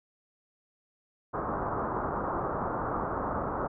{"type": "low-pass noise", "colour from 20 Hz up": "white", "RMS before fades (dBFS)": -32, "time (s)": [1.33, 3.68], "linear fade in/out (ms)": 20, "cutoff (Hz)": 1300, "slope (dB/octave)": 48, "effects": []}